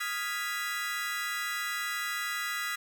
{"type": "chord", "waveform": "35% pulse", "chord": "F half-diminished seventh", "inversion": "third", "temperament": "equal", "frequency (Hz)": [1244.5, 1396.9, 1661.2, 1975.5], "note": ["Eb6", "F6", "Ab6", "Cb7"], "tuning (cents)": [0, 0, 0, 0], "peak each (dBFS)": [-37, -37, -37, -33], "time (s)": [0, 2.76], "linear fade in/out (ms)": 10, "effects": []}